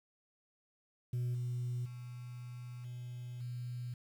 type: tone with level steps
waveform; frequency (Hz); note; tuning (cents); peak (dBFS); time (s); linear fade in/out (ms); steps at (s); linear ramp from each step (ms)
sine; 122.6; B2; -12; -30 / -33 / -43 / -41 / -38; 1.13-3.94; 5; 1.34 / 1.85 / 2.84 / 3.4; 10
effects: tanh soft clip ceiling -32 dBFS + 10-bit